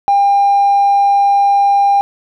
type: tone with hard clipping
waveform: sine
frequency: 801 Hz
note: G5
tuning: 37 cents sharp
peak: -8 dBFS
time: 0.08-2.01 s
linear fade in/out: 0 ms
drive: 1 dB
effects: none